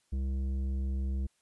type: tone with tanh clipping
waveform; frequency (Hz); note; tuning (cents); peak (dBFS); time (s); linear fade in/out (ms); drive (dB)
sine; 66.6; C2; +31; -31; 0.12-1.27; 10; 10
effects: white hiss -73 dBFS RMS until 1.41 s + resampled to 24000 Hz